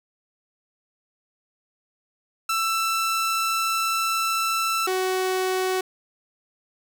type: tone pair in turn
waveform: sawtooth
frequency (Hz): 1331 / 373.5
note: E6 / F#4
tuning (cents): +16 / +16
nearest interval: octave + minor seventh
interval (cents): 2200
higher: first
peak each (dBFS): -18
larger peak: neither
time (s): 2.49-4.87 / 4.87-5.81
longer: first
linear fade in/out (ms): 5
effects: none